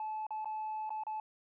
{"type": "tone with dropouts", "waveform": "sine", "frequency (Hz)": 865, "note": "A5", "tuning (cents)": -30, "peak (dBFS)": -34, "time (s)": [0, 1.2], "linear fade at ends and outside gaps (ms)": 2, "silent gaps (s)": [[0.267, 0.306], [0.446, 0.456], [0.894, 0.904], [1.036, 1.067]], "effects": ["tanh soft clip ceiling -33 dBFS"]}